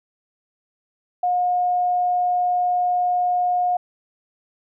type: tone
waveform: sine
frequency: 718 Hz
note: F5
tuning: 48 cents sharp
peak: -17 dBFS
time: 1.23-3.77 s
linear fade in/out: 5 ms
effects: none